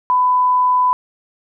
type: tone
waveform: sine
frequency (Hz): 1000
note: B5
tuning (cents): +21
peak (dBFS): -11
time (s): 0.1-0.93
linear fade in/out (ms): 0
effects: none